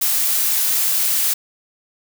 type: noise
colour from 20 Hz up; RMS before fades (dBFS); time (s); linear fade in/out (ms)
blue; -18; 0.01-1.34; 10
effects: none